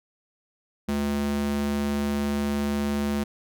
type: tone with high-pass filter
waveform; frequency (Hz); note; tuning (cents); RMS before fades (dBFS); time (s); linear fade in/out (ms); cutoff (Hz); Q
square; 71.5; D2; -46; -26; 0.88-3.24; 10; 160; 5.2
effects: none